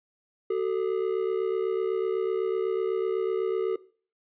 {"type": "ring-modulated tone", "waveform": "triangle", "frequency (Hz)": 411.2, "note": "G#4", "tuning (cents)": -17, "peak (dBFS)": -19, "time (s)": [0.5, 3.76], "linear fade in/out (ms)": 5, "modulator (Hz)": 34, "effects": ["noise-tail reverb RT60 0.4 s tail -18 dB re dry", "resampled to 8000 Hz"]}